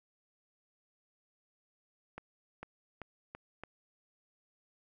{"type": "accelerating click train", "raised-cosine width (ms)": 0.5, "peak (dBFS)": -28, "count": 5, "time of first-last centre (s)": [2.18, 3.636], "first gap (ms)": 450, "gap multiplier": 0.86, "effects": []}